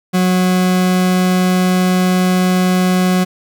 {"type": "tone", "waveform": "40% pulse", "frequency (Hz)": 183.2, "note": "F#3", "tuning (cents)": -17, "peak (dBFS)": -10, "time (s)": [0.13, 3.25], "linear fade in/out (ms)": 20, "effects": []}